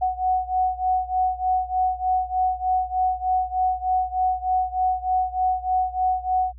sine beating tone pair, 740 / 743.3 Hz, F#5 / F#5, 0 / +8 cents, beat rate 3.3 Hz, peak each -22 / -24 dBFS, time 0.01-6.53 s, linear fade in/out 20 ms, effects added 60 Hz sine -39 dBFS peak until 6.58 s

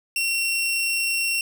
sawtooth tone, 2729 Hz, F7, 41 cents flat, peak -18 dBFS, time 0.16-1.41 s, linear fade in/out 2 ms, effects none

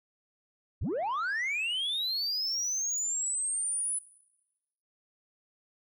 sine linear sweep, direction up, 41 to 10080 Hz, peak -26 dBFS, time 0.81-3.99 s, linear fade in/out 10 ms, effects noise-tail reverb RT60 1.0 s tail -22 dB re dry + tanh soft clip ceiling -28 dBFS

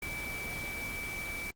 sine tone in noise, 2310 Hz, D7, 29 cents flat, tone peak -37 dBFS, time 0.02-1.51 s, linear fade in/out 5 ms, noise pink, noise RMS -41 dBFS, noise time 0.02-1.51 s, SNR +1 dB, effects Opus 24 kbps

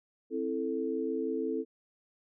sine chord, A minor, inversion first, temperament just, 264 / 330 / 440 Hz, C4 / E4 / A4, +16 / +2 / 0 cents, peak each -35 / -35 / -33 dBFS, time 0.3-1.65 s, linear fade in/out 50 ms, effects none

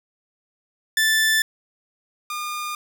sawtooth tone pair in turn, 1760 / 1212.3 Hz, A6 / D#6, 0 / -45 cents, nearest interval tritone, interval 645 cents, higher first, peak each -13 / -23 dBFS, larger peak first, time 0.97-1.42 / 2.3-2.75 s, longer neither, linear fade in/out 2 ms, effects none

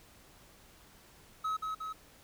triangle tone with echo, 1281 Hz, E6, 50 cents flat, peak -29 dBFS, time 1.44-1.57 s, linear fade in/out 10 ms, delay 180 ms, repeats 2, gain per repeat -3 dB, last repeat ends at 1.93 s, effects pink hiss -59 dBFS RMS until 2.23 s

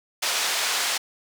white band-pass noise, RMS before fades -25 dBFS, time 0.22-0.98 s, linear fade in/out 10 ms, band 590 to 6200 Hz, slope 12 dB/octave, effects none

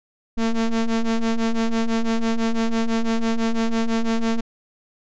square ring-modulated tone, 113 Hz, A2, 47 cents sharp, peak -16 dBFS, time 0.37-4.41 s, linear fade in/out 10 ms, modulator 116 Hz, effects resampled to 16000 Hz

